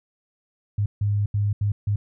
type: tone bursts at uneven times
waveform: sine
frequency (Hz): 102.7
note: G#2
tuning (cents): -19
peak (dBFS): -19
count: 5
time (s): 0.78-0.86 / 1.01-1.26 / 1.34-1.53 / 1.61-1.72 / 1.87-1.96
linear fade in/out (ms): 5
effects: none